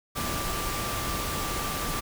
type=tone in noise; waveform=sine; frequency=1174.7 Hz; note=D6; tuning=in tune; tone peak=-35 dBFS; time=0.15-2.01 s; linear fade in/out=20 ms; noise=pink; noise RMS=-31 dBFS; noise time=0.15-2.01 s; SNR=-7 dB; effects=none